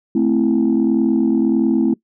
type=chord; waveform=sine; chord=A minor; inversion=none; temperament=equal with one note detuned; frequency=220 / 261.6 / 330.8 Hz; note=A3 / C4 / E4; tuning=0 / 0 / +6 cents; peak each=-16 dBFS; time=0.15-1.94 s; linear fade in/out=5 ms; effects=noise-tail reverb RT60 0.1 s tail -21 dB re dry + tanh soft clip ceiling -7 dBFS